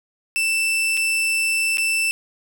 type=tone with dropouts; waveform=40% pulse; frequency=2661 Hz; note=E7; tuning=16 cents sharp; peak=-17 dBFS; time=0.36-2.11 s; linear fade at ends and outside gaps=0 ms; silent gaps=0.97-0.974 / 1.772-1.782 s; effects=9-bit